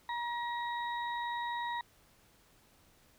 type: harmonic tone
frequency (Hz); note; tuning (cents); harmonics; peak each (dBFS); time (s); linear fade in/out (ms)
951; A#5; +34; 1 / 2 / 4; -35 / -41 / -46; 0.09-1.81; 2
effects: pink hiss -65 dBFS RMS until 3.18 s